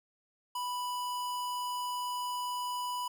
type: tone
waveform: square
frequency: 987.8 Hz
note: B5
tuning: in tune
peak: -34 dBFS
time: 0.55-3.08 s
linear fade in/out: 5 ms
effects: none